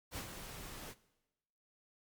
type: noise with ADSR envelope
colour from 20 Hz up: pink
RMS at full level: -41 dBFS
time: 0.11-0.95 s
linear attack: 54 ms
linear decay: 91 ms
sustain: -7 dB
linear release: 47 ms
effects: noise-tail reverb RT60 1.0 s tail -19 dB re dry + MP3 96 kbps